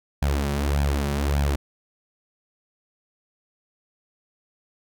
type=tone with flanger; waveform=sawtooth; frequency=71.1 Hz; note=C#2; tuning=45 cents sharp; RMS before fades=-23 dBFS; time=0.22-1.56 s; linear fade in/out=5 ms; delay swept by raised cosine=1.2 to 5.3 ms; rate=1.7 Hz; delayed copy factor=+0.7; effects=none